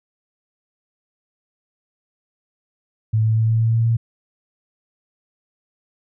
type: tone with pitch steps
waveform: sine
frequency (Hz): 109.8 / 110.69 / 111.59 / 112.5 / 113.41 / 114.33 / 115.26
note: A2 / A2 / A2 / A2 / A#2 / A#2 / A#2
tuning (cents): -3 / +11 / +25 / +39 / -47 / -33 / -19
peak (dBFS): -14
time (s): 3.13-3.97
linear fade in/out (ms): 10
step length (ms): 120
effects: none